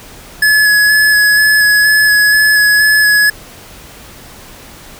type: tone with vibrato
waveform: square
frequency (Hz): 1700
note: G#6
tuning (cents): +40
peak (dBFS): -7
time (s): 0.42-3.3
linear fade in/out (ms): 5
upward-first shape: square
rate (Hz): 2.1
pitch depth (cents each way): 12
effects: pink hiss -35 dBFS RMS until 4.99 s